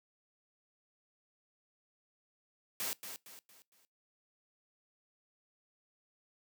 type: noise with echo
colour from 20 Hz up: white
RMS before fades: -37 dBFS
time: 2.8-2.93 s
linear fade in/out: 0 ms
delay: 230 ms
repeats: 4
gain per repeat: -8 dB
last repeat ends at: 3.85 s
effects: noise-tail reverb RT60 0.2 s tail -22 dB re dry + high-pass 150 Hz 12 dB/octave